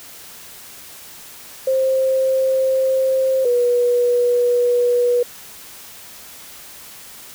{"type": "tone pair in turn", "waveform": "sine", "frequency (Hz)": [527, 486.2], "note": ["C5", "B4"], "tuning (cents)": [12, -27], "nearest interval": "minor second", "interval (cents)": 139, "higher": "first", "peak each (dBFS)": [-14, -13], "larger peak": "second", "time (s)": [[1.67, 3.45], [3.45, 5.23]], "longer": "neither", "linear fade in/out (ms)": 5, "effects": ["white hiss -39 dBFS RMS until 7.34 s"]}